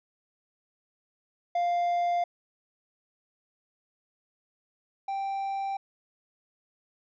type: tone pair in turn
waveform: triangle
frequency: 698.5 / 784 Hz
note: F5 / G5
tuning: 0 / 0 cents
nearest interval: major second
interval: 200 cents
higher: second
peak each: -22 / -27 dBFS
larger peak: first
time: 1.55-2.24 / 5.08-5.77 s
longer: neither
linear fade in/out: 5 ms
effects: resampled to 16000 Hz